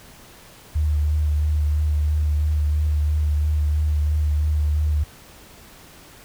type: tone with vibrato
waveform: sine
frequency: 75.4 Hz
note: D2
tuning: 46 cents sharp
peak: -17 dBFS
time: 0.75-5.04 s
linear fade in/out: 10 ms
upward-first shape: sine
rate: 3 Hz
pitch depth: 22 cents each way
effects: pink hiss -46 dBFS RMS until 6.24 s